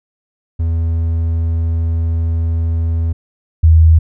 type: tone pair in turn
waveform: triangle / sine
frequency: 82.41 / 80.67 Hz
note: E2 / E2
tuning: 0 / -37 cents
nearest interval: unison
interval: 37 cents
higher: first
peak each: -11 / -4 dBFS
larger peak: second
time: 0.59-3.13 / 3.63-3.99 s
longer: first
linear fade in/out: 10 ms
effects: none